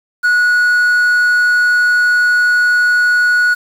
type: tone with quantisation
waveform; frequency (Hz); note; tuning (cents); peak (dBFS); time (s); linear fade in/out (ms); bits
triangle; 1461; F#6; -22; -7; 0.23-3.55; 20; 6
effects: none

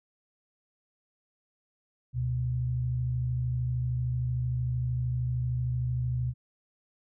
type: tone pair together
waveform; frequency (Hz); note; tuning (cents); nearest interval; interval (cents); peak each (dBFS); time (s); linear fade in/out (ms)
sine; 70.36 / 123.47; C#2 / B2; +26 / 0; minor seventh; 974; -35 / -27; 2.13-6.34; 50
effects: none

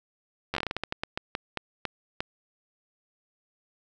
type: slowing click train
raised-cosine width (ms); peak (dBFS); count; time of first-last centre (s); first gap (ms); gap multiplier
0.3; -13; 17; 0.54-2.205; 11; 1.26
effects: none

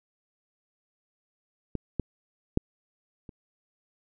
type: clicks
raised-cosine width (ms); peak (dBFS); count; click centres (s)
3; -17 / -14 / -9 / -30; 4; 1.753 / 1.997 / 2.574 / 3.292
effects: none

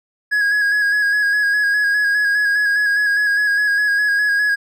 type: tone with vibrato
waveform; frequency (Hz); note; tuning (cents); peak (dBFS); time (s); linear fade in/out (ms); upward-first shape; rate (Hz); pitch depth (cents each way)
triangle; 1661.2; G#6; 0; -12; 0.31-4.56; 20; square; 4.9; 25
effects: none

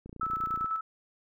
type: click train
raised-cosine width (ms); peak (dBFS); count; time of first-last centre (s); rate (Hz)
3; -31; 18; 0.06-0.644; 29.1
type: tone with tremolo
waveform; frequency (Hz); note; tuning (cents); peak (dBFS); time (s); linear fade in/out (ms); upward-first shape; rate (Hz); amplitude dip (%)
sine; 1309; E6; -13; -27; 0.21-0.81; 5; square; 10; 45
effects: none

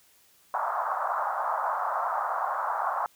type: band-pass noise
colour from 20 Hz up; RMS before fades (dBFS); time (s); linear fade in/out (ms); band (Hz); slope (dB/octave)
white; -29; 0.54-3.06; 0; 650 to 1300; 48
effects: white hiss -61 dBFS RMS until 3.15 s

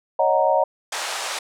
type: chord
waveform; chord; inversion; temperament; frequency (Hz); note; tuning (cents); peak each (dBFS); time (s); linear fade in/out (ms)
sine; D# minor seventh; third; equal; 554.4 / 622.3 / 740 / 932.3; C#5 / D#5 / F#5 / A#5; 0 / 0 / 0 / 0; -21 / -20 / -22 / -21; 0.19-0.64; 5
type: band-pass noise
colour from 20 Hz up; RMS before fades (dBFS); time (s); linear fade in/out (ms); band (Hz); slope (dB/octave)
pink; -28; 0.92-1.39; 5; 610 to 9100; 24
effects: none

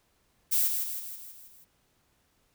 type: noise with echo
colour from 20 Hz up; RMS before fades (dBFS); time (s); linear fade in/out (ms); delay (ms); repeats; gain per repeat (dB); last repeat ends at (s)
violet; -25; 0.51-0.69; 20; 160; 6; -5; 1.65
effects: pink hiss -70 dBFS RMS until 2.54 s

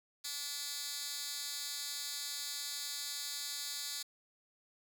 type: tone with high-pass filter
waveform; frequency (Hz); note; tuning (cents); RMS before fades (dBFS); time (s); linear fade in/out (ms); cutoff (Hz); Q
10% pulse; 288.3; D4; -32; -41; 0.24-4.03; 10; 4400; 1.3
effects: none

